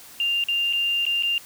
sine tone with dropouts, 2794 Hz, F7, in tune, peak -20 dBFS, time 0.2-1.38 s, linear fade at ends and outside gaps 1 ms, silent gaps 0.439-0.485 / 0.728-0.733 / 1.053-1.065 / 1.225-1.233 s, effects white hiss -45 dBFS RMS until 1.45 s

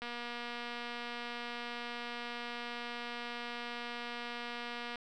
click train, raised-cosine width 0.3 ms, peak -26 dBFS, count 1181, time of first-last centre 0.02-4.957 s, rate 239 Hz, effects none

